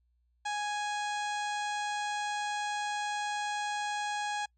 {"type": "harmonic tone", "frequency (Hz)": 830.6, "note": "G#5", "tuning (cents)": 0, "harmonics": [1, 2, 3, 4, 5, 6, 7, 8, 9, 10], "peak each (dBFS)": [-33, -38, -44, -44, -47, -53, -53, -49, -51, -54], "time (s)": [0.45, 4.46], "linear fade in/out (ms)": 10, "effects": ["noise-tail reverb RT60 0.1 s tail -26 dB re dry", "added 60 Hz sine -69 dBFS peak until 4.57 s"]}